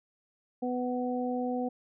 harmonic tone, 248.8 Hz, B3, 13 cents sharp, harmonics 1 / 2 / 3, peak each -31 / -34 / -36 dBFS, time 0.62-1.69 s, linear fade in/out 10 ms, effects none

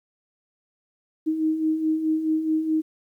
sine beating tone pair, 311.1 / 315.8 Hz, D#4 / D#4, 0 / +26 cents, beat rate 4.7 Hz, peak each -29 / -21 dBFS, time 1.26-2.82 s, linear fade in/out 20 ms, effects 10-bit

